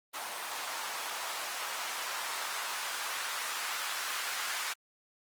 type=noise with band-pass filter sweep; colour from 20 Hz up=blue; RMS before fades=-37 dBFS; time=0.13-4.74 s; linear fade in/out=20 ms; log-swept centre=840 to 1300 Hz; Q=1.3; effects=Opus 24 kbps